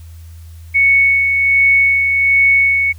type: tone with tremolo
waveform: sine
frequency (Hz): 2217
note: C#7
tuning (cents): 0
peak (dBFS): -7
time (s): 0.74-2.93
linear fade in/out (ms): 20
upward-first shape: sine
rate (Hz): 1.3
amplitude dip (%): 40
effects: added 82 Hz sine -32 dBFS peak until 2.98 s + white hiss -50 dBFS RMS until 2.98 s